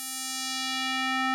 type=tone with band-pass filter sweep; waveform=square; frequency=261.6 Hz; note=C4; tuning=in tune; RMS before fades=-30 dBFS; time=0-1.34 s; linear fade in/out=0 ms; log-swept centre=11000 to 1500 Hz; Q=1.1; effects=none